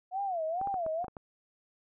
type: tone with vibrato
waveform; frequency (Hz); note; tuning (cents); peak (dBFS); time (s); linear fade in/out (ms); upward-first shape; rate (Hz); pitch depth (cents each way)
sine; 711; F5; +31; -30; 0.11-1.07; 50; sine; 2.2; 210
type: clicks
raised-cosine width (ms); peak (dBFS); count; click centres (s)
1; -28; 7; 0.614 / 0.673 / 0.742 / 0.864 / 1.044 / 1.082 / 1.168
effects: none